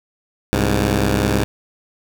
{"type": "tone pair together", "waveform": "10% pulse", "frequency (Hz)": [65.41, 102.91], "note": ["C2", "G#2"], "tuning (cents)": [0, -15], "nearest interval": "minor sixth", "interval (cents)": 785, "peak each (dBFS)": -10, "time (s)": [0.53, 1.44], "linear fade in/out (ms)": 0, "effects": []}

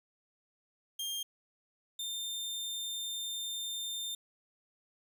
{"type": "tone pair in turn", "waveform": "sawtooth", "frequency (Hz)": [3205, 3610], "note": ["G7", "A7"], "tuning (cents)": [38, 44], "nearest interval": "major second", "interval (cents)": 206, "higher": "second", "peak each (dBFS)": [-32, -33], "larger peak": "first", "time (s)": [[0.99, 1.23], [1.99, 4.15]], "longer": "second", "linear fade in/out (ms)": 5, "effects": []}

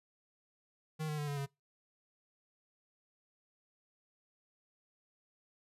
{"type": "tone with pitch steps", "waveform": "square", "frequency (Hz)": [156, 151.65, 147.41, 143.3, 139.3], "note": ["D#3", "D#3", "D3", "D3", "C#3"], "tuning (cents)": [5, -44, 7, -42, 9], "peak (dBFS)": -36, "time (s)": [0.99, 1.465], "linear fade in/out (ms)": 20, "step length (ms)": 95, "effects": ["noise-tail reverb RT60 0.2 s tail -23 dB re dry", "resampled to 32000 Hz"]}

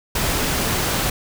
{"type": "noise", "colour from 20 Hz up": "pink", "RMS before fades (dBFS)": -21, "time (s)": [0.15, 1.1], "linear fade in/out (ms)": 5, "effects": []}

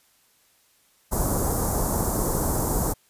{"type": "band-stop noise", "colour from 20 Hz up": "pink", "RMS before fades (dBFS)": -24, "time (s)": [1.11, 2.94], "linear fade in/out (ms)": 20, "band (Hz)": [1100, 7100], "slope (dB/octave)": 24, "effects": ["white hiss -62 dBFS RMS until 3.09 s", "resampled to 32000 Hz"]}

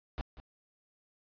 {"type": "noise with echo", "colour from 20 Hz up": "brown", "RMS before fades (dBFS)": -35, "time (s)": [0.18, 0.21], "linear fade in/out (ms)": 0, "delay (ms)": 190, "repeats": 1, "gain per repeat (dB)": -14, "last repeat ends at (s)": 0.4, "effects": ["resampled to 11025 Hz"]}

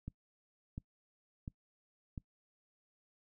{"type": "click train", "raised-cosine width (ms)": 5, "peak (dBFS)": -29, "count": 4, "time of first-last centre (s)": [0.08, 2.178], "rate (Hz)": 1.43, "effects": ["noise-tail reverb RT60 0.1 s tail -23 dB re dry"]}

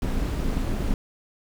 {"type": "noise with amplitude modulation", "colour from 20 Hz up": "brown", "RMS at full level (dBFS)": -22, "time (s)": [0.02, 0.94], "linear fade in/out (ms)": 2, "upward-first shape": "sine", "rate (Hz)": 231, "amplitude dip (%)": 65, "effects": []}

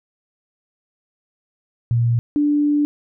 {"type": "tone pair in turn", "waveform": "sine", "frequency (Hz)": [118, 293.4], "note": ["A#2", "D4"], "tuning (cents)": [22, -2], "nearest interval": "octave + major third", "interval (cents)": 1576, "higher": "second", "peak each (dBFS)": -14, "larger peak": "neither", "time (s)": [[1.91, 2.19], [2.36, 2.85]], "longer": "second", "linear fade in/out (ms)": 0, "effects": []}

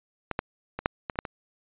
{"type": "clicks", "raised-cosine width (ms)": 0.5, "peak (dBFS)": [-14, -11, -17, -6, -15, -29, -9, -19], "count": 8, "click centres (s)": [0.313, 0.391, 0.79, 0.859, 1.098, 1.157, 1.189, 1.252], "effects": ["resampled to 8000 Hz"]}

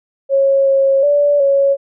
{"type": "tone with pitch steps", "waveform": "sine", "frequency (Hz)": [547, 544, 579, 554], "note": ["C#5", "C#5", "D5", "C#5"], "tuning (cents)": [-23, -33, -25, -1], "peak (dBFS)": -9, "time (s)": [0.29, 1.77], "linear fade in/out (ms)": 50, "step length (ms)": 370, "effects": []}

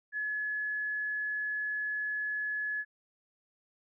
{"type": "tone", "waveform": "sine", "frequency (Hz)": 1703, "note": "G#6", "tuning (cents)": 43, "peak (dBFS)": -31, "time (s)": [0.12, 2.85], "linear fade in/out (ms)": 50, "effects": []}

